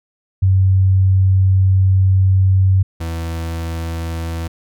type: tone pair in turn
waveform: sine / 40% pulse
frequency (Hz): 95 / 82.59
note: F#2 / E2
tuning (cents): +46 / +4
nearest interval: major second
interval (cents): 242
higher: first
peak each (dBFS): -9 / -20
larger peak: first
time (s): 0.42-2.83 / 3-4.48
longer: first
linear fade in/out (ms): 10
effects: none